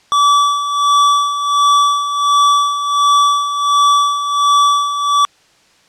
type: tone with tremolo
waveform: square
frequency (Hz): 1152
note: D6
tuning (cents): -34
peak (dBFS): -8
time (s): 0.12-5.25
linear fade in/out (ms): 0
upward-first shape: sine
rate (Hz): 1.4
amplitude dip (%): 65
effects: white hiss -51 dBFS RMS until 5.88 s + low-pass 6000 Hz 12 dB/octave